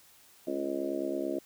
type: harmonic tone with a mistuned harmonic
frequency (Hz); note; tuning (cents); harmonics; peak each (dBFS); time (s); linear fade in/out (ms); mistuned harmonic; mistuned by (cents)
69; C#2; -7; 3 / 4 / 5 / 6 / 7 / 8 / 9; -44 / -36 / -34 / -42 / -43 / -41 / -37; 0.47-1.39; 5; 3; +31
effects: white hiss -59 dBFS RMS until 1.45 s